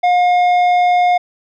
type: tone with tanh clipping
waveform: sine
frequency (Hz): 715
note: F5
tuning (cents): +41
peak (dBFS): -11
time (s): 0.03-1.18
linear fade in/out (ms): 10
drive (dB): 9
effects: none